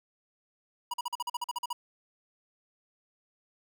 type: tone bursts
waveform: square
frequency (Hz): 968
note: B5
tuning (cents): -35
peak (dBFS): -31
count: 12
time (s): 0.91-1.73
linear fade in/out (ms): 5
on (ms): 28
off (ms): 44
effects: none